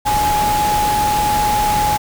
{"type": "tone in noise", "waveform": "sine", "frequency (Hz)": 838, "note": "G#5", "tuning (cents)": 15, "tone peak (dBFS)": -14, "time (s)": [0.05, 1.98], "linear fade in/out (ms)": 20, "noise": "pink", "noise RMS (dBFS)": -22, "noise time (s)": [0.05, 1.98], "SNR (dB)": 5, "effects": []}